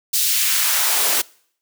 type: noise with high-pass filter sweep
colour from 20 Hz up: white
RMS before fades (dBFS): -18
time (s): 0.13-1.22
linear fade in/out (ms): 10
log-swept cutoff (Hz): 4400 to 300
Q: 0.95
effects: noise-tail reverb RT60 0.6 s tail -24 dB re dry